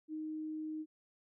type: tone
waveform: sine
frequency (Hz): 311.1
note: D#4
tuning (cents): 0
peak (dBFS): -38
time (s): 0.08-0.86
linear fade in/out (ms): 50
effects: none